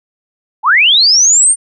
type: linear sweep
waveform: sine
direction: up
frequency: 790 to 9030 Hz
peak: -5 dBFS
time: 0.63-1.56 s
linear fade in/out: 50 ms
effects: none